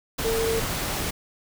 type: tone in noise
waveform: sine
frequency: 451.9 Hz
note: A4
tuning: 46 cents sharp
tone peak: -23 dBFS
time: 0.24-0.6 s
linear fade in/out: 10 ms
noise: pink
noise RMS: -28 dBFS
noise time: 0.18-1.11 s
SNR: +2 dB
effects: none